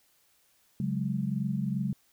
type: chord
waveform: sine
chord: C# suspended fourth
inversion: none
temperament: equal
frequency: 138.59 / 185 / 207.7 Hz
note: C#3 / F#3 / G#3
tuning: 0 / 0 / 0 cents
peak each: -32 dBFS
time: 0.8-1.93 s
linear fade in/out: 2 ms
effects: white hiss -67 dBFS RMS until 2.12 s